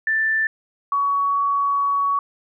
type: tone pair in turn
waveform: sine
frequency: 1769 / 1124.7 Hz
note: A6 / C#6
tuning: +9 / +25 cents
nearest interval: minor sixth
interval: 784 cents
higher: first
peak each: -17 dBFS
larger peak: neither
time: 0.07-0.47 / 0.92-2.19 s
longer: second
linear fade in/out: 2 ms
effects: none